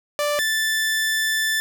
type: tone pair in turn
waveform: sawtooth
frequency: 587.3 / 1759.9 Hz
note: D5 / A6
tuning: 0 / 0 cents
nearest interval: octave + perfect fifth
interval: 1900 cents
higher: second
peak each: -16 dBFS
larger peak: neither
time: 0.19-0.39 / 0.39-1.6 s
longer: second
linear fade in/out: 0 ms
effects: none